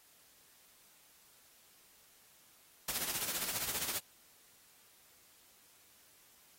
white noise with tremolo, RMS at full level -35 dBFS, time 2.88-3.99 s, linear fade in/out 5 ms, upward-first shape sine, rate 15 Hz, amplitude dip 60%, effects white hiss -64 dBFS RMS until 6.58 s + AAC 48 kbps

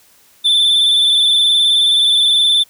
triangle tone with vibrato, 3520 Hz, A7, in tune, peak -8 dBFS, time 0.44-2.64 s, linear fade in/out 20 ms, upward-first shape square, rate 19 Hz, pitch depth 24 cents each way, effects white hiss -50 dBFS RMS until 2.69 s

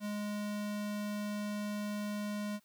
square tone, 207.7 Hz, G#3, in tune, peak -36 dBFS, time 0-2.6 s, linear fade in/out 50 ms, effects white hiss -71 dBFS RMS until 2.64 s

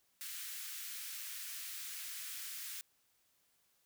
white high-pass noise, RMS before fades -45 dBFS, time 0.21-2.81 s, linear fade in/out 0 ms, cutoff 1500 Hz, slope 24 dB/octave, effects white hiss -75 dBFS RMS until 3.85 s

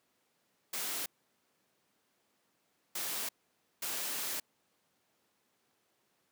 white noise bursts at uneven times, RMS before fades -37 dBFS, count 3, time 0.73-1.06 / 2.95-3.29 / 3.82-4.4 s, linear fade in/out 5 ms, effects pink hiss -75 dBFS RMS until 6.31 s + high-pass 200 Hz 12 dB/octave

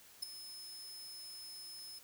sawtooth tone with ADSR envelope, 5200 Hz, E8, 24 cents flat, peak -30 dBFS, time 0.22-1.99 s, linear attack 12 ms, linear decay 4 ms, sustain -15 dB, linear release 8 ms, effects white hiss -60 dBFS RMS until 2.03 s

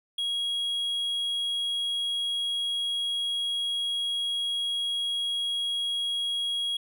triangle tone, 3300 Hz, G#7, 12 cents flat, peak -25 dBFS, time 0.18-6.77 s, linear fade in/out 5 ms, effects none

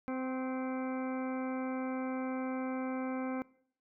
harmonic tone with a mistuned harmonic, 259.1 Hz, C4, 17 cents flat, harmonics 1 / 2 / 3 / 4 / 5 / 6 / 8 / 9, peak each -35 / -41 / -45 / -47 / -49 / -51 / -53 / -54 dBFS, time 0.08-3.42 s, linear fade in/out 0 ms, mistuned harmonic 4, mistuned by +21 cents, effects noise-tail reverb RT60 0.6 s tail -21 dB re dry

